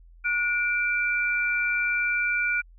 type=tone pair together; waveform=sine; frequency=1449.7 / 2349 Hz; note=F#6 / D7; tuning=-36 / 0 cents; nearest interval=minor sixth; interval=836 cents; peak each=-25 / -25 dBFS; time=0.24-2.62 s; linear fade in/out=20 ms; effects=added 42 Hz sine -48 dBFS peak until 2.78 s